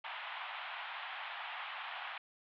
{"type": "band-pass noise", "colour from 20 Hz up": "pink", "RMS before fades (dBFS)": -44, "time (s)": [0.04, 2.18], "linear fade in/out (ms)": 5, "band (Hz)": [730, 3400], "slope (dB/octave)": 48, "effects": []}